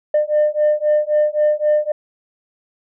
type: beating tone pair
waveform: sine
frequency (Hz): 600 / 603.8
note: D5 / D5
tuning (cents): +37 / +48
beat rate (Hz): 3.8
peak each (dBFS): -15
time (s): 0.14-1.92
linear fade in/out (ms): 5
effects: tanh soft clip ceiling -9 dBFS